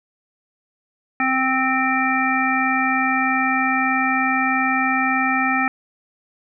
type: harmonic tone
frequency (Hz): 261.6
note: C4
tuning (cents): 0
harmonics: 1 / 3 / 5 / 7 / 9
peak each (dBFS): -23 / -23 / -23 / -23 / -23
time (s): 1.2-5.68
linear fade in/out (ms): 2
effects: none